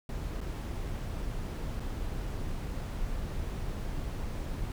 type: noise with dropouts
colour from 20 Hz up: brown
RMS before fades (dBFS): -35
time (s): 0.09-4.72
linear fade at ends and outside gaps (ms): 2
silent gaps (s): 0.406-0.412 / 1.798-1.803
effects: none